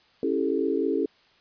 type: chord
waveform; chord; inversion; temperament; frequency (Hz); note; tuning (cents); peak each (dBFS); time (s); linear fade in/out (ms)
sine; A dominant seventh; first; just; 275 / 330 / 396 / 440; C#4 / E4 / G4 / A4; -14 / +2 / +18 / 0; -28; 0.23-1.06; 2
effects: white hiss -60 dBFS RMS until 1.4 s + resampled to 11025 Hz